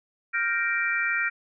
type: chord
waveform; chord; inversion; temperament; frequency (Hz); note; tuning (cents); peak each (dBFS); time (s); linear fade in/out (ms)
sine; G minor seventh; third; equal; 1396.9 / 1568 / 1864.7 / 2349; F6 / G6 / Bb6 / D7; 0 / 0 / 0 / 0; -28 / -31 / -28 / -28; 0.33-1.3; 20
effects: none